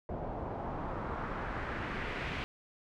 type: noise with low-pass filter sweep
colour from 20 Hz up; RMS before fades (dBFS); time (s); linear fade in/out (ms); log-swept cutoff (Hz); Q
pink; -38; 0.09-2.44; 0; 650 to 2600; 1.8
effects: none

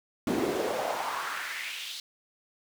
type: noise with high-pass filter sweep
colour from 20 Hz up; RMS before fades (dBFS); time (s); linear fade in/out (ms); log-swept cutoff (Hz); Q
brown; -32; 0.27-2; 2; 250 to 4000; 2.8
effects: none

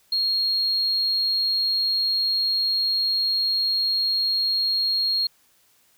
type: tone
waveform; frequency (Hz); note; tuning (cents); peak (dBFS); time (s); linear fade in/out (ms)
triangle; 4265; C8; +32; -17; 0.12-5.27; 5
effects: tanh soft clip ceiling -17 dBFS + white hiss -61 dBFS RMS until 5.97 s

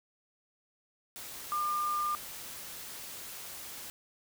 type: tone in noise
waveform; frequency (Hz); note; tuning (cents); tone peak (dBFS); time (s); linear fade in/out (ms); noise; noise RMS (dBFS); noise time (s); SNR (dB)
sine; 1200; D6; +37; -29; 1.52-2.15; 0; white; -44; 1.16-3.9; +12
effects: none

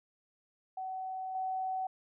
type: tone with level steps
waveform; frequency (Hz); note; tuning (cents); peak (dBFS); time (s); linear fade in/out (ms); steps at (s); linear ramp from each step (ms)
sine; 754; F#5; +32; -36 / -32; 0.77-1.87; 5; 1.35; 2
effects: none

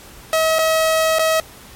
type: tone with dropouts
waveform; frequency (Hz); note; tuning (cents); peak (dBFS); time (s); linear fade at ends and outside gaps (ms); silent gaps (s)
sawtooth; 640; D#5; +49; -10; 0.33-1.4; 1; 0.586-0.59 / 1.186-1.193
effects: pink hiss -41 dBFS RMS until 1.75 s + MP3 64 kbps

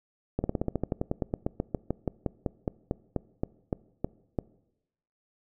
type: slowing click train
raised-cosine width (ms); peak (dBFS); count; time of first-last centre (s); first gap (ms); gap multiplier
2; -14; 27; 0.39-4.388; 50; 1.08
effects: noise-tail reverb RT60 0.9 s tail -22 dB re dry

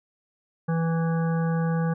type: harmonic tone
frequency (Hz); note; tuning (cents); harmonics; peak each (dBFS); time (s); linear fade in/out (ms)
164.81; E3; 0; 1 / 3 / 5 / 7 / 9 / 10; -22 / -32 / -36 / -39 / -41 / -42; 0.68-1.94; 10
effects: none

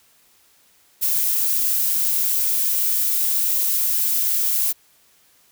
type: noise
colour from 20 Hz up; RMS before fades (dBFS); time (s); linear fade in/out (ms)
violet; -20; 1.01-4.73; 20
effects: white hiss -57 dBFS RMS until 5.51 s

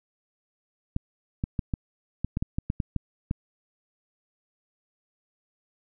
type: clicks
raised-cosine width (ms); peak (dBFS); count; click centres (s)
5; -14; 12; 0.964 / 1.439 / 1.592 / 1.738 / 2.246 / 2.371 / 2.425 / 2.585 / 2.701 / 2.802 / 2.963 / 3.311
effects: none

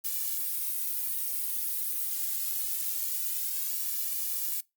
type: noise with flanger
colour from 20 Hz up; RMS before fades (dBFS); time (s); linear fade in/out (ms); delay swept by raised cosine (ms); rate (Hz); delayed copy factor
violet; -31; 0.04-4.61; 10; 1.7 to 2.44; 0.24; +0.75
effects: noise-tail reverb RT60 0.2 s tail -23 dB re dry + Opus 48 kbps

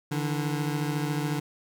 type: beating tone pair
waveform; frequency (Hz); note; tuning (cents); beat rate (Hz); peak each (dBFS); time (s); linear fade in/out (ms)
25% pulse; 146.83 / 160.83; D3 / E3; 0 / -42; 14; -24 / -29; 0.11-1.4; 10
effects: none

